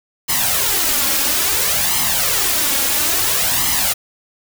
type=noise with flanger; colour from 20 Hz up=white; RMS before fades=-17 dBFS; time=0.28-3.94 s; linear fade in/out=20 ms; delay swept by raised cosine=0.97 to 3.67 ms; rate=0.59 Hz; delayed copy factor=+0.65; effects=none